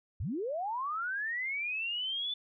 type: linear sweep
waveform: sine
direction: up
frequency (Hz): 61.74 to 3513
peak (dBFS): -32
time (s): 0.2-2.34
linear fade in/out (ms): 5
effects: none